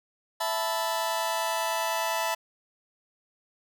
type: chord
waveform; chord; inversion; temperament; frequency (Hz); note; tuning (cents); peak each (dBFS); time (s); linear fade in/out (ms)
sawtooth; E suspended fourth; none; just; 659.3 / 879 / 988.9; E5 / A5 / B5; 0 / -2 / +2; -27; 0.4-2.35; 10
effects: none